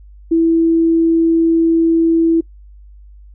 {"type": "tone", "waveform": "sine", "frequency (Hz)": 329.6, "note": "E4", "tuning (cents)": 0, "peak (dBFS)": -9, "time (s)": [0.31, 2.41], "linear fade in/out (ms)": 10, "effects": ["noise-tail reverb RT60 0.1 s tail -23 dB re dry", "added 50 Hz sine -37 dBFS peak until 3.34 s"]}